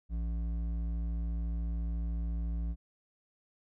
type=tone with hard clipping; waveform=triangle; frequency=57 Hz; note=A#1; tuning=38 cents flat; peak=-33 dBFS; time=0.09-2.76 s; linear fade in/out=50 ms; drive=12 dB; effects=none